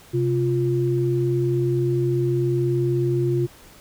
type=tone pair together; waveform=sine; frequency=130.65 / 350 Hz; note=C3 / F4; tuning=-2 / +4 cents; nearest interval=octave + perfect fourth; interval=1706 cents; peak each=-21 dBFS; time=0.13-3.47 s; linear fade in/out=20 ms; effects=pink hiss -48 dBFS RMS until 3.8 s